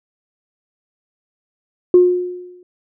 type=tone with exponential decay; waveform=sine; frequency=359 Hz; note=F4; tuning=48 cents sharp; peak=-3 dBFS; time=1.94-2.63 s; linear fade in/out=2 ms; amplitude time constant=150 ms; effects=tanh soft clip ceiling 0 dBFS